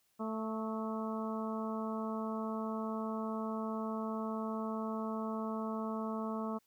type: harmonic tone with a mistuned harmonic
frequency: 220.6 Hz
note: A3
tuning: 5 cents sharp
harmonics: 1 / 2 / 3 / 4 / 5 / 6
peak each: -37 / -43 / -44 / -47 / -44 / -48 dBFS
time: 0.19-6.59 s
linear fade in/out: 20 ms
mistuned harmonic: 6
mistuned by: -30 cents
effects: white hiss -75 dBFS RMS until 6.66 s